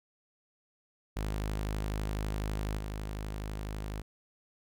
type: tone with level steps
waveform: sawtooth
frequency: 52 Hz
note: G#1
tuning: 3 cents sharp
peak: -28 / -32 dBFS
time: 1.16-4.02 s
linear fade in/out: 10 ms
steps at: 2.78 s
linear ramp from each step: 5 ms
effects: none